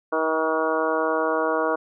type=harmonic tone with a mistuned harmonic; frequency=159.1 Hz; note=D#3; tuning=39 cents sharp; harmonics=2 / 3 / 4 / 5 / 6 / 7 / 8 / 9; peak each=-29 / -25 / -26 / -33 / -30 / -28 / -35 / -30 dBFS; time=0.12-1.76 s; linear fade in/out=10 ms; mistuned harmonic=7; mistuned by=+16 cents; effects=none